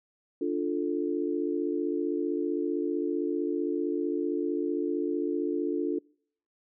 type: chord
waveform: sine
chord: D minor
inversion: none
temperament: equal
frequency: 293.7 / 349.2 / 440 Hz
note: D4 / F4 / A4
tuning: 0 / 0 / 0 cents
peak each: -30 / -30 / -33 dBFS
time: 0.41-5.99 s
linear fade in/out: 5 ms
effects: noise-tail reverb RT60 0.6 s tail -26 dB re dry